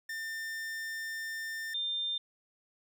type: tone pair in turn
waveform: 45% pulse / sine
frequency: 1800 / 3600 Hz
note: A6 / A7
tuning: +39 / +39 cents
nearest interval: octave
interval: 1200 cents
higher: second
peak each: -36 / -31 dBFS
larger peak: second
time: 0.09-1.74 / 1.74-2.18 s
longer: first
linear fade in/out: 5 ms
effects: none